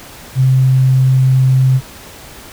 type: tone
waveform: sine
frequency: 130.81 Hz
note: C3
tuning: in tune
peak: -7 dBFS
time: 0.35-1.81 s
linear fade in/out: 50 ms
effects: pink hiss -35 dBFS RMS until 2.52 s